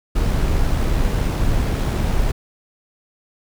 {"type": "noise with amplitude modulation", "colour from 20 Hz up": "brown", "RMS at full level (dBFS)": -17, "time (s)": [0.15, 2.32], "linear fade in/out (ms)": 10, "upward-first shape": "sine", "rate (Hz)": 72.5, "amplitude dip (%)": 25, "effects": []}